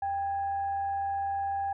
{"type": "tone with frequency modulation", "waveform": "sine", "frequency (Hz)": 793, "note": "G5", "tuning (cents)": 20, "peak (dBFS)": -28, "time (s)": [0.02, 1.73], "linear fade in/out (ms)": 5, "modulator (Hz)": 876, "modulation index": 0.22, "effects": []}